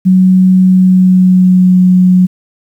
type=tone with pitch glide; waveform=sine; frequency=185.9 to 182.92 Hz; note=F#3 to F#3; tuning=+8 to -20 cents; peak=-3 dBFS; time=0.05-2.27 s; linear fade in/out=20 ms; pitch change=-28 cents; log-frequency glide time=0.62-1.79 s; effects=7-bit